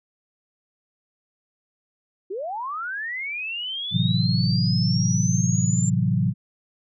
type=linear sweep; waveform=sine; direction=up; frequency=349.2 to 7350 Hz; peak=-27 dBFS; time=2.3-5.9 s; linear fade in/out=10 ms
type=chord; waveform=sine; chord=F# half-diminished seventh; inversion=first; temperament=equal; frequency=110 / 130.81 / 164.81 / 185 Hz; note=A2 / C3 / E3 / F#3; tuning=0 / 0 / 0 / 0 cents; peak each=-24 dBFS; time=3.91-6.34 s; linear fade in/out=50 ms
effects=none